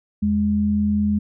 sine tone pair together, 82.43 / 207.7 Hz, E2 / G#3, 0 / 0 cents, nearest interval octave + major third, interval 1600 cents, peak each -25 / -17 dBFS, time 0.22-1.19 s, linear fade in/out 10 ms, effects none

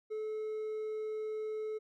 triangle tone with hard clipping, 432.4 Hz, A4, 30 cents flat, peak -36 dBFS, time 0.1-1.79 s, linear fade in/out 20 ms, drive 5 dB, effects none

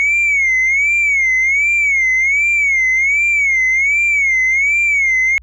sine tone with vibrato, 2202 Hz, C#7, 12 cents flat, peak -9 dBFS, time 0-5.38 s, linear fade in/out 0 ms, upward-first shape sine, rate 1.3 Hz, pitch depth 130 cents each way, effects tanh soft clip ceiling -9 dBFS + added 60 Hz sine -38 dBFS peak until 5.42 s

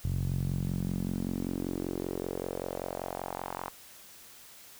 sawtooth tone with band-pass filter sweep, 45.18 Hz, F#1, 40 cents flat, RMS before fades -34 dBFS, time 0.04-3.7 s, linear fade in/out 0 ms, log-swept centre 110 to 1000 Hz, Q 2.6, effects white hiss -52 dBFS RMS until 4.79 s

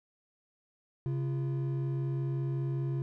triangle tone pair together, 135.7 / 341.9 Hz, C#3 / F4, -36 / -37 cents, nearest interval octave + major third, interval 1599 cents, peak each -28 / -38 dBFS, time 1.06-3.02 s, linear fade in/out 0 ms, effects none

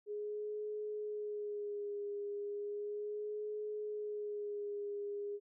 sine tone with vibrato, 415.3 Hz, G#4, in tune, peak -38 dBFS, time 0.06-5.4 s, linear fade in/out 50 ms, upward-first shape sine, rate 0.35 Hz, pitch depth 31 cents each way, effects none

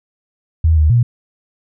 sine tone with pitch steps, 80.5 / 76.9 / 119.5 Hz, E2 / D#2 / A#2, -41 / -20 / +43 cents, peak -8 dBFS, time 0.64-1.03 s, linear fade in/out 5 ms, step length 130 ms, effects none

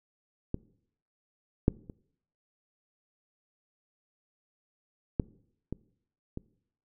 clicks, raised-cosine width 3 ms, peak -17 / -8 / -29 / -12 / -21 / -23 dBFS, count 6, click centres 0.544 / 1.681 / 1.898 / 5.198 / 5.726 / 6.374 s, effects noise-tail reverb RT60 0.7 s tail -22 dB re dry

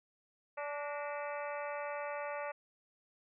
harmonic tone with a mistuned harmonic, 290.5 Hz, D4, 19 cents flat, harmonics 2 / 3 / 4 / 5 / 6 / 7 / 8 / 9, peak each -40 / -44 / -46 / -48 / -50 / -51 / -52 / -53 dBFS, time 0.57-2.52 s, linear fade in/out 10 ms, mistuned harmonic 6, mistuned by +93 cents, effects none

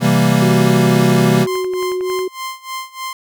square chord, C dominant seventh, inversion none, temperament equal, 130.81 / 164.81 / 196 / 233.1 Hz, C3 / E3 / G3 / Bb3, 0 / 0 / 0 / 0 cents, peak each -17 dBFS, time 0-1.47 s, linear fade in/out 50 ms
sine tone with vibrato, 369.1 Hz, F#4, 4 cents flat, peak -17 dBFS, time 0.42-2.28 s, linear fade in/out 5 ms, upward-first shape sine, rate 1.2 Hz, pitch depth 13 cents each way
click train, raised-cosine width 0.5 ms, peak -19 dBFS, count 13, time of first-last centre 1.1-2.191 s, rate 11 Hz
sawtooth tone with tremolo, 1046.5 Hz, C6, in tune, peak -18 dBFS, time 1.47-3.13 s, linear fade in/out 2 ms, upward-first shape sine, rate 3.3 Hz, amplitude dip 90%
effects none

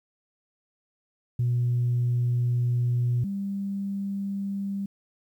sine tone pair in turn, 121.6 / 197.97 Hz, B2 / G3, -26 / +17 cents, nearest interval minor sixth, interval 843 cents, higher second, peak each -20 / -27 dBFS, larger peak first, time 1.39-3.24 / 3.24-4.86 s, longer first, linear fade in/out 5 ms, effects tanh soft clip ceiling -18 dBFS + 10-bit

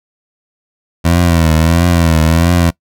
20% pulse tone with vibrato, 83.2 Hz, E2, 17 cents sharp, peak -3 dBFS, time 1.04-2.71 s, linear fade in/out 20 ms, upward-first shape triangle, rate 1.5 Hz, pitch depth 99 cents each way, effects noise-tail reverb RT60 0.1 s tail -22 dB re dry

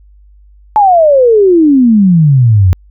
sine exponential sweep, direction down, 871 to 86.5 Hz, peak -3 dBFS, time 0.76-2.73 s, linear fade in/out 0 ms, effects added 50 Hz sine -38 dBFS peak until 2.9 s

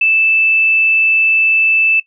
sine tone, 2637 Hz, E7, in tune, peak -9 dBFS, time 0.01-2 s, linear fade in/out 5 ms, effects noise-tail reverb RT60 0.1 s tail -17 dB re dry

